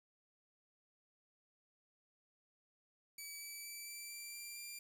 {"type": "tone with pitch steps", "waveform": "10% pulse", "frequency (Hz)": [2291, 2306, 2320, 2335, 2350, 2365, 2380], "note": ["D7", "D7", "D7", "D7", "D7", "D7", "D7"], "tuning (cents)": [-44, -32, -22, -11, 1, 12, 22], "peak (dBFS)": -38, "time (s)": [3.18, 4.79], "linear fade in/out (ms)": 5, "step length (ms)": 230, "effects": ["11-bit"]}